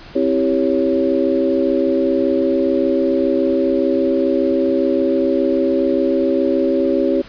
sine tone cluster, 263 / 328.1 / 395.1 / 555 Hz, C4 / E4 / G4 / C#5, +9 / -8 / +14 / +2 cents, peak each -19 dBFS, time 0.15-7.22 s, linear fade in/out 10 ms, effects pink hiss -39 dBFS RMS until 7.28 s + resampled to 11025 Hz

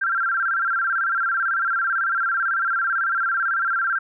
sine tone with vibrato, 1470 Hz, F#6, 12 cents flat, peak -19 dBFS, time 0.01-3.99 s, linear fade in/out 10 ms, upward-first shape square, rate 18 Hz, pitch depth 120 cents each way, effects none

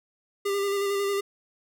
square tone with vibrato, 399.6 Hz, G4, 33 cents sharp, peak -25 dBFS, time 0.45-1.21 s, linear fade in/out 10 ms, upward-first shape square, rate 11 Hz, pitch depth 19 cents each way, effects none

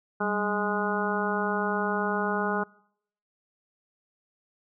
harmonic tone with a mistuned harmonic, 207.7 Hz, G#3, in tune, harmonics 1 / 2 / 3 / 4 / 5 / 6 / 7, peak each -31 / -31 / -35 / -32 / -35 / -34 / -32 dBFS, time 0.2-2.64 s, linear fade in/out 10 ms, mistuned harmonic 1, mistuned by -85 cents, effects noise-tail reverb RT60 0.7 s tail -25 dB re dry

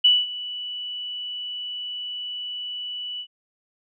sine tone with ADSR envelope, 2960 Hz, F#7, in tune, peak -11 dBFS, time 0.04-3.27 s, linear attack 10 ms, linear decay 210 ms, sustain -18 dB, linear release 71 ms, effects none

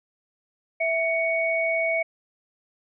sine tone pair together, 658 / 2232 Hz, E5 / C#7, -3 / +11 cents, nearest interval octave + major sixth, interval 2114 cents, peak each -24 dBFS, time 0.8-2.03 s, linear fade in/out 10 ms, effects none

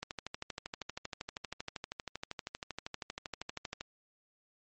click train, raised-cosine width 0.2 ms, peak -21 dBFS, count 49, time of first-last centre 0.03-3.81 s, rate 12.7 Hz, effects MP3 32 kbps

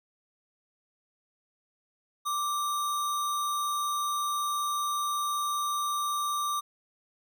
sine tone with sample-and-hold, 1174.7 Hz, D6, in tune, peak -27 dBFS, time 2.25-6.61 s, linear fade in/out 20 ms, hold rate 4900 Hz, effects none

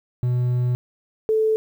triangle / sine tone pair in turn, 123.6 / 437.7 Hz, B2 / A4, +2 / -9 cents, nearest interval octave + minor seventh, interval 2189 cents, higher second, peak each -16 dBFS, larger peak neither, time 0.23-0.75 / 1.29-1.56 s, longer first, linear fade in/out 0 ms, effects 9-bit

